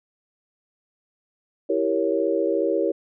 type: chord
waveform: sine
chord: E diminished seventh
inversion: none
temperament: equal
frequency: 329.6 / 392 / 466.2 / 554.4 Hz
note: E4 / G4 / Bb4 / Db5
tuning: 0 / 0 / 0 / 0 cents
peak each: -25 dBFS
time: 1.69-2.92 s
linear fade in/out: 10 ms
effects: none